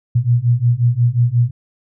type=beating tone pair; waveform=sine; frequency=117.5 / 123.1 Hz; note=A#2 / B2; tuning=+14 / -5 cents; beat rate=5.6 Hz; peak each=-15 / -14 dBFS; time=0.15-1.51 s; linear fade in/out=10 ms; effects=none